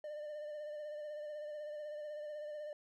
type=tone with vibrato; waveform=triangle; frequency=599 Hz; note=D5; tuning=34 cents sharp; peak=-40 dBFS; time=0.04-2.73 s; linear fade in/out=2 ms; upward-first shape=sine; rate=16 Hz; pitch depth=32 cents each way; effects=none